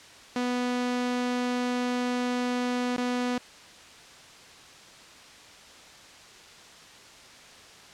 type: tone with dropouts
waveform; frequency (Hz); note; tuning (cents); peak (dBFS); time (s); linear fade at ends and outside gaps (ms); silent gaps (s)
sawtooth; 246.9; B3; 0; -22; 0.36-3.38; 2; 2.964-2.98
effects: white hiss -49 dBFS RMS until 7.93 s + low-pass 6000 Hz 12 dB/octave